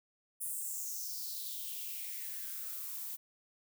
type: noise with high-pass filter sweep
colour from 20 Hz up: violet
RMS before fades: -41 dBFS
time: 0.4-3.17 s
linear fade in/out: 20 ms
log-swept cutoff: 9800 to 830 Hz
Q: 4.2
effects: none